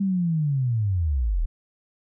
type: linear sweep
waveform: sine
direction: down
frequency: 200.1 to 34.33 Hz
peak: -20 dBFS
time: 0-1.46 s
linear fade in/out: 10 ms
effects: none